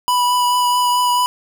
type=tone with vibrato; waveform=square; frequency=985 Hz; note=B5; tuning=5 cents flat; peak=-14 dBFS; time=0.08-1.26 s; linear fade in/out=0 ms; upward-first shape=triangle; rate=4.6 Hz; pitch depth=15 cents each way; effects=none